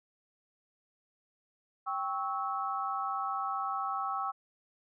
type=chord; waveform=sine; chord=C# diminished; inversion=second; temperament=equal with one note detuned; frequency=784 / 1108.7 / 1304.1 Hz; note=G5 / C#6 / E6; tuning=0 / 0 / -19 cents; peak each=-36 / -36 / -35 dBFS; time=1.86-4.32 s; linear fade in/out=20 ms; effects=none